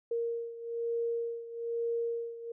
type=beating tone pair; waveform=sine; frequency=465.6 / 466.7 Hz; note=A#4 / A#4; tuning=-2 / +2 cents; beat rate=1.1 Hz; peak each=-33 / -37 dBFS; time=0.11-2.52 s; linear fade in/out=5 ms; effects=none